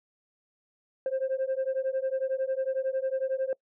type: beating tone pair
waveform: sine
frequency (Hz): 523.3 / 534.3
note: C5 / C5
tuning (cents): 0 / +36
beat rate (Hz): 11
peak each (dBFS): -28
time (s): 1.06-3.53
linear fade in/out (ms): 2
effects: noise-tail reverb RT60 0.1 s tail -25 dB re dry + tanh soft clip ceiling -23 dBFS